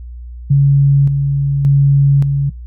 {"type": "tone with tremolo", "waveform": "sine", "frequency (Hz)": 140, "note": "C#3", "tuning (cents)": 18, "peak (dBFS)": -6, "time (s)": [0.5, 2.5], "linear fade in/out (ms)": 10, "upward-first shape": "square", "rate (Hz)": 0.87, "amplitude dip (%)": 45, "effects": ["noise-tail reverb RT60 0.2 s tail -21 dB re dry", "added 60 Hz sine -27 dBFS peak until 2.66 s"]}